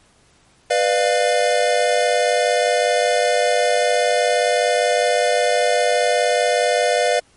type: chord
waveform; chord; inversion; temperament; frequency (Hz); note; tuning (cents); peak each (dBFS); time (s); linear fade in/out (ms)
square; B diminished; none; equal with one note detuned; 493.9 / 599 / 698.5; B4 / D5 / F5; 0 / +34 / 0; -20; 0.7-7.2; 10
effects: pink hiss -55 dBFS RMS until 7.36 s + MP3 48 kbps